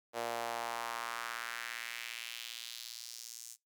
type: tone with high-pass filter sweep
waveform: sawtooth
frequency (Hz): 117.4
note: A#2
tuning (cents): +13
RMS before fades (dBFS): -42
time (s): 0.13-3.57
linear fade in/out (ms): 50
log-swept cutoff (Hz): 550 to 7100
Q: 2
effects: noise-tail reverb RT60 0.2 s tail -23 dB re dry